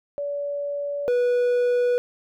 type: tone pair in turn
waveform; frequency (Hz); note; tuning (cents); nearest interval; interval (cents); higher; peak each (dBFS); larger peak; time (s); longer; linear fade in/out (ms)
sine / triangle; 573 / 489.1; D5 / B4; -43 / -17; minor third; 274; first; -25 / -16; second; 0.18-1.08 / 1.08-1.98; neither; 0
effects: none